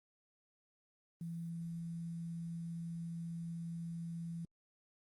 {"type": "tone with quantisation", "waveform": "sine", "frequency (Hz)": 167.7, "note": "E3", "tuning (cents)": 30, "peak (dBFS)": -40, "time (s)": [1.21, 4.45], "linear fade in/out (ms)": 2, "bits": 11, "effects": ["Opus 32 kbps"]}